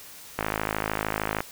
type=click train; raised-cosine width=0.5 ms; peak=-10 dBFS; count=55; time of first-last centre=0.39-1.405 s; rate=53.2 Hz; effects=white hiss -45 dBFS RMS until 1.51 s